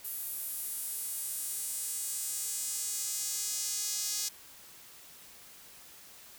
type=tone with high-pass filter sweep; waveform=sawtooth; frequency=415.3 Hz; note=G#4; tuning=in tune; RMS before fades=-36 dBFS; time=0.04-4.29 s; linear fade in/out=10 ms; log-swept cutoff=12000 to 5800 Hz; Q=1.8; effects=white hiss -53 dBFS RMS until 6.38 s